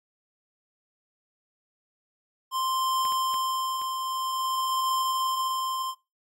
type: tone with tremolo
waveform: square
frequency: 1046.5 Hz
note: C6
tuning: in tune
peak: -24 dBFS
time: 2.51-5.95 s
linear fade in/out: 50 ms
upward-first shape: triangle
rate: 0.51 Hz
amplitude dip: 50%
type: clicks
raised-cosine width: 0.3 ms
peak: -25 / -28 / -26 / -31 dBFS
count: 4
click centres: 3.052 / 3.122 / 3.342 / 3.816 s
effects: noise-tail reverb RT60 0.3 s tail -25 dB re dry + AAC 48 kbps